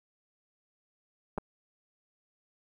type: clicks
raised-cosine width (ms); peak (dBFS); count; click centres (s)
1; -20; 2; 1.378 / 1.383
effects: 10-bit